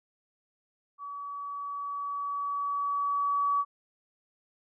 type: tone with level ramp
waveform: sine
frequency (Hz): 1139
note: C#6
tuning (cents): +47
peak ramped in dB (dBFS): -37 to -23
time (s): 0.98-3.65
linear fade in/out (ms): 50
effects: none